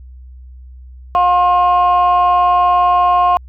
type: tone pair together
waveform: sine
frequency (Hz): 714 / 1068.7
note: F5 / C6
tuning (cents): +38 / +36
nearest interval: perfect fifth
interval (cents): 698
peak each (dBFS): -10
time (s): 1.15-3.37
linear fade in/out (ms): 0
effects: tanh soft clip ceiling -5 dBFS + added 63 Hz sine -33 dBFS peak until 3.48 s